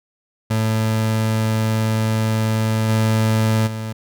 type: tone with level steps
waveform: 30% pulse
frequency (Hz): 110.2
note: A2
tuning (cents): +3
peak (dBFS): -14 / -12 / -22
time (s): 0.5-3.93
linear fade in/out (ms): 10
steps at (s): 2.88 / 3.66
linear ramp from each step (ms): 20
effects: none